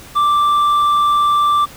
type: tone with hard clipping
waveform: sine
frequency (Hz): 1174.7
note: D6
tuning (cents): 0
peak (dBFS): -12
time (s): 0.15-1.66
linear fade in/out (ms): 20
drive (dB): 4
effects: pink hiss -38 dBFS RMS until 1.76 s